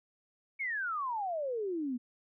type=exponential sweep; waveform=sine; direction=down; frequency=2253 to 235.3 Hz; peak=-32 dBFS; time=0.59-1.98 s; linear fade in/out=20 ms; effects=none